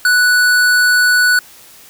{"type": "tone with hard clipping", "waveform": "sine", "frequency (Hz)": 1480, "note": "F#6", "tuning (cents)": 0, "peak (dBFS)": -10, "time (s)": [0.05, 1.39], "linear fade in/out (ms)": 2, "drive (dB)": 17, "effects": ["white hiss -41 dBFS RMS until 1.89 s"]}